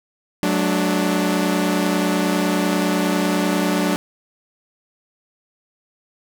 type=chord; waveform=sawtooth; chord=D major; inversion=first; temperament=equal with one note detuned; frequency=185 / 215 / 293.7 Hz; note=F#3 / A3 / D4; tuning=0 / -40 / 0 cents; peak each=-17 / -20 / -17 dBFS; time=0.43-3.96 s; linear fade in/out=0 ms; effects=none